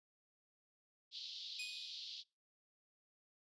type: band-pass noise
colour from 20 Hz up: pink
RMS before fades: -49 dBFS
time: 1.11-2.24 s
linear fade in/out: 50 ms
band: 3300 to 4800 Hz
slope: 48 dB/octave
type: tone with exponential decay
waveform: sawtooth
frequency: 2489 Hz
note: D#7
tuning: in tune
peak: -38 dBFS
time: 1.59-2.1 s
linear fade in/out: 5 ms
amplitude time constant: 110 ms
effects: noise-tail reverb RT60 0.3 s tail -26 dB re dry + resampled to 22050 Hz